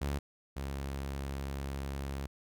sawtooth tone pair in turn, 70.7 / 68.73 Hz, C#2 / C#2, +35 / -14 cents, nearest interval unison, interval 49 cents, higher first, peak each -28 / -32 dBFS, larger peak first, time 0.01-0.19 / 0.56-2.27 s, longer second, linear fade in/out 10 ms, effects none

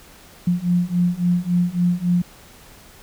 sine beating tone pair, 174.61 / 178.21 Hz, F3 / F3, 0 / +35 cents, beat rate 3.6 Hz, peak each -20 / -19 dBFS, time 0.47-2.22 s, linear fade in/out 5 ms, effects pink hiss -46 dBFS RMS until 3.02 s

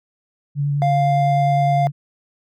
sine tone with vibrato, 143.4 Hz, D3, 41 cents flat, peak -17 dBFS, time 0.55-1.92 s, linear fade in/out 50 ms, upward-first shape square, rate 9.8 Hz, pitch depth 11 cents each way
triangle tone, 698.5 Hz, F5, in tune, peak -14 dBFS, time 0.82-1.87 s, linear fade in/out 0 ms
effects none

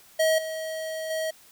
square tone with level steps, 637 Hz, D#5, 41 cents sharp, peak -20 / -31 / -27 dBFS, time 0.19-1.31 s, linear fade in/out 10 ms, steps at 0.38 / 1.1 s, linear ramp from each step 5 ms, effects white hiss -54 dBFS RMS until 1.51 s

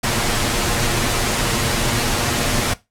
pink noise with comb filter, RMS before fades -19 dBFS, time 0.03-2.74 s, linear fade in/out 10 ms, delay 8.5 ms, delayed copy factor +0.55, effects noise-tail reverb RT60 0.2 s tail -17 dB re dry + low-pass 11000 Hz 12 dB/octave

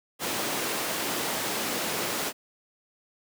pink high-pass noise, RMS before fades -30 dBFS, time 0.19-2.33 s, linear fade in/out 50 ms, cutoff 260 Hz, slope 12 dB/octave, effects none

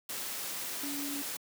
sine tone in noise, 284.3 Hz, C#4, 44 cents sharp, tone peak -37 dBFS, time 0.83-1.22 s, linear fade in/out 5 ms, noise white, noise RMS -38 dBFS, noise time 0.09-1.37 s, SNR -2 dB, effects high-pass 150 Hz 12 dB/octave

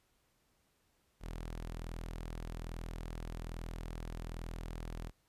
sawtooth tone, 41.2 Hz, E1, in tune, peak -37 dBFS, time 1.2-5.12 s, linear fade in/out 50 ms, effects pink hiss -75 dBFS RMS until 5.28 s + resampled to 32000 Hz

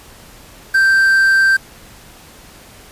triangle tone with quantisation, 1568 Hz, G6, in tune, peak -7 dBFS, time 0.74-1.57 s, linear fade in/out 10 ms, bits 5, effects pink hiss -41 dBFS RMS until 2.91 s + resampled to 32000 Hz

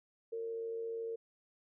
sine tone with amplitude modulation, 457 Hz, A#4, 34 cents flat, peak -35 dBFS, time 0.32-1.16 s, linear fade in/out 10 ms, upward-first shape sine, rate 97.5 Hz, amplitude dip 40%, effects none

